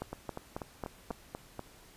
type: two click trains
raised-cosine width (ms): 1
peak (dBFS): -24 / -22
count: 7 / 5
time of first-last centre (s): 0.13-1.593 / 0.02-1.11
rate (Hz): 4.1 / 3.67
effects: pink hiss -57 dBFS RMS until 1.96 s + resampled to 32000 Hz